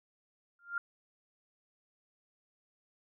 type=tone with exponential growth; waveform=sine; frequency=1396.9 Hz; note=F6; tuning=in tune; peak=-28 dBFS; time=0.59-0.78 s; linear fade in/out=2 ms; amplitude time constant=40 ms; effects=none